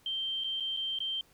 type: tone with dropouts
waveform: sine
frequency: 3140 Hz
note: G7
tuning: 2 cents sharp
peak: -31 dBFS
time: 0.06-1.21 s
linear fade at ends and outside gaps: 2 ms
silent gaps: 0.438-0.443 / 0.6-0.605 / 0.766-0.771 / 0.988-1.003 s
effects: pink hiss -64 dBFS RMS until 1.33 s